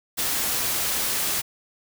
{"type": "noise", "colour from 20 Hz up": "white", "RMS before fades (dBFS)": -25, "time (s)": [0.17, 1.42], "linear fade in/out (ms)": 20, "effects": []}